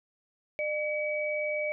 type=tone pair together; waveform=sine; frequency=603 / 2277 Hz; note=D5 / C#7; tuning=+46 / +46 cents; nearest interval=octave + major seventh; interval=2300 cents; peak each=-30 / -32 dBFS; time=0.59-1.72 s; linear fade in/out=0 ms; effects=none